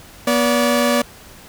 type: tone pair together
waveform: sawtooth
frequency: 242 / 575.6 Hz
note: B3 / D5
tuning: -35 / -35 cents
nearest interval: octave + minor third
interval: 1500 cents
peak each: -13 dBFS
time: 0.27-1.02 s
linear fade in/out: 5 ms
effects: pink hiss -42 dBFS RMS until 1.48 s